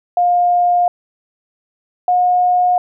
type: tone pair in turn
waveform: sine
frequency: 708 / 720.4 Hz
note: F5 / F#5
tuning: +23 / -46 cents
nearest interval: unison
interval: 31 cents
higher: second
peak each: -10 dBFS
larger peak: neither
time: 0.17-0.88 / 2.08-2.78 s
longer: first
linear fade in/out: 2 ms
effects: none